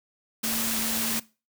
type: tone in noise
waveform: sine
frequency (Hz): 225.6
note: A3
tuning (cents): +44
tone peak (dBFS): -32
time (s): 0.43-1.2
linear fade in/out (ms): 10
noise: white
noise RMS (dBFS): -28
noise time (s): 0.43-1.2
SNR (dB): -7
effects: noise-tail reverb RT60 0.3 s tail -20 dB re dry